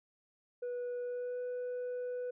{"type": "tone with pitch glide", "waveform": "sine", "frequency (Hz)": [489.1, 495.1], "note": ["B4", "B4"], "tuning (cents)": [-17, 4], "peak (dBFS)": -33, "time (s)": [0.62, 2.31], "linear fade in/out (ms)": 10, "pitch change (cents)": 21, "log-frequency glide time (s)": [1.02, 1.4], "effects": ["tanh soft clip ceiling -35 dBFS"]}